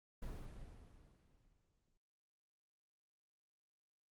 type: noise with exponential decay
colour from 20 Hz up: brown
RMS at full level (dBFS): -44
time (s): 0.22-1.97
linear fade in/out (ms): 5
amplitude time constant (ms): 380
effects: Opus 24 kbps